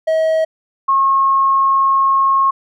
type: tone pair in turn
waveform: triangle / sine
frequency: 639 / 1084.6 Hz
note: D#5 / C#6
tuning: +46 / -38 cents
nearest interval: major sixth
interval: 916 cents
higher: second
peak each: -10 dBFS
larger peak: neither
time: 0.07-0.45 / 0.88-2.51 s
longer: second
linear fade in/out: 10 ms
effects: none